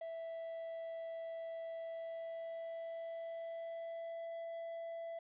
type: tone with pitch glide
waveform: triangle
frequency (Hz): 659.3 to 666.6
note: E5 to E5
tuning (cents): 0 to +19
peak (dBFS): -40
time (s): 0.01-5.19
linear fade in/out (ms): 5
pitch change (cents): +19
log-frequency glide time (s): 1.73-4.29
effects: resampled to 8000 Hz + 12-bit